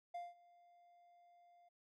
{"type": "tone with ADSR envelope", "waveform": "triangle", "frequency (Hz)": 698.5, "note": "F5", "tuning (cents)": 0, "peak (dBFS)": -40, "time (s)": [0.14, 1.69], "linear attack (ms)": 9, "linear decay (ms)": 190, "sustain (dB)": -23, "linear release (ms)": 10, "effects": []}